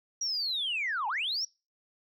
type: linear two-way sweep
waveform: sine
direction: down then up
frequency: 5760 to 792 to 5760 Hz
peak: -28 dBFS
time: 0.21-1.45 s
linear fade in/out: 5 ms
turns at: 1.08 s
effects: noise-tail reverb RT60 0.3 s tail -26 dB re dry + tanh soft clip ceiling -24 dBFS